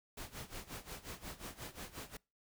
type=noise with tremolo; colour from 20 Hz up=pink; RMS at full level=-45 dBFS; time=0.17-2.17 s; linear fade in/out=5 ms; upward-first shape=sine; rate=5.6 Hz; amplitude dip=85%; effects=noise-tail reverb RT60 0.3 s tail -26 dB re dry